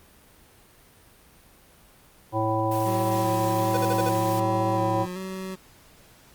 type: harmonic tone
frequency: 110 Hz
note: A2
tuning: in tune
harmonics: 1 / 3 / 5 / 7 / 9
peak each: -28 / -28 / -28 / -28 / -28 dBFS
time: 2.32-5.07 s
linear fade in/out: 50 ms
type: high-pass noise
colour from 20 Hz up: white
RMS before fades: -39 dBFS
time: 2.71-4.4 s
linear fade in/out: 5 ms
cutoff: 630 Hz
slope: 48 dB/octave
type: tone with vibrato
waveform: 25% pulse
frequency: 184.8 Hz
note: F#3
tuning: 2 cents flat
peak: -28 dBFS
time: 2.85-5.56 s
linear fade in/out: 20 ms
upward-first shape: square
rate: 1.3 Hz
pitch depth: 36 cents each way
type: tone bursts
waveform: square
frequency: 497.4 Hz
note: B4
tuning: 12 cents sharp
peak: -26 dBFS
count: 5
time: 3.74-4.092 s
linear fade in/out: 5 ms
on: 32 ms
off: 48 ms
effects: pink hiss -54 dBFS RMS until 6.34 s + Opus 32 kbps